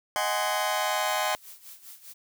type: chord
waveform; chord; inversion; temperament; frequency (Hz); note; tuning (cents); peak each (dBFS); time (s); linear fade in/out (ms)
sawtooth; Ab dominant seventh; second; just; 623 / 747.5 / 830.6 / 1038.3; Eb5 / Gb5 / Ab5 / C6; +2 / +17 / 0 / -14; -27; 0.16-1.35; 0
type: noise with tremolo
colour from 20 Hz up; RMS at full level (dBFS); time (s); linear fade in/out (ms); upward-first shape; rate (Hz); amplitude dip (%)
blue; -44; 1.05-2.14; 20; sine; 5; 75
effects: none